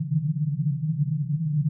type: band-pass noise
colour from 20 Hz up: pink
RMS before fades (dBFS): -25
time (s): 0-1.69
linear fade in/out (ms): 10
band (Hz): 140 to 160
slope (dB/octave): 96
effects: none